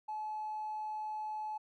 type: tone with tanh clipping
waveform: triangle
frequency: 858 Hz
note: A5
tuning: 44 cents flat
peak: -36 dBFS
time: 0.08-1.58 s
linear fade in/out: 10 ms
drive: 1 dB
effects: none